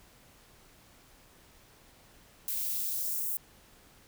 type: noise with high-pass filter sweep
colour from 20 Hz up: violet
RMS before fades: -33 dBFS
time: 2.48-3.37 s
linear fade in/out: 0 ms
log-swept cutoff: 1500 to 9900 Hz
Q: 0.98
effects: pink hiss -59 dBFS RMS until 4.07 s